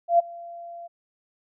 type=tone with ADSR envelope; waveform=sine; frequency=686 Hz; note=F5; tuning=31 cents flat; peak=-12 dBFS; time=0.08-0.88 s; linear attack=110 ms; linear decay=16 ms; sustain=-24 dB; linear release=19 ms; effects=none